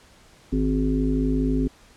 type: harmonic tone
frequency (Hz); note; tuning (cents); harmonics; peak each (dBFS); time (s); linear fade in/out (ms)
52.2; G#1; +10; 1 / 3 / 5 / 7 / 8; -24 / -29 / -22 / -32 / -32; 0.52-1.68; 10
effects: pink hiss -53 dBFS RMS until 1.96 s + low-pass 9000 Hz 12 dB/octave